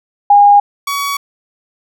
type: tone pair in turn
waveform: sine / sawtooth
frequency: 815 / 1128.5 Hz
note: G#5 / C#6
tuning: -33 / +31 cents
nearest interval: tritone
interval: 564 cents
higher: second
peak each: -3 / -12 dBFS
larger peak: first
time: 0.3-0.6 / 0.87-1.17 s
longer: neither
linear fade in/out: 5 ms
effects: none